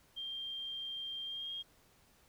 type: tone with pitch glide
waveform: sine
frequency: 3183 to 3241 Hz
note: G7 to G#7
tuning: +26 to -43 cents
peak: -39 dBFS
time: 0.16-1.63 s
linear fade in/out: 20 ms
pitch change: +31 cents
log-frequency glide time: 1.24-1.52 s
effects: pink hiss -67 dBFS RMS until 2.28 s